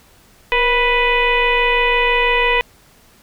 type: tone with frequency modulation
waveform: sine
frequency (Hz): 1480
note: F#6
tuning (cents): 0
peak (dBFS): -12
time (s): 0.52-2.61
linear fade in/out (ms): 0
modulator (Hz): 501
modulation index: 2.6
effects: pink hiss -50 dBFS RMS until 3.22 s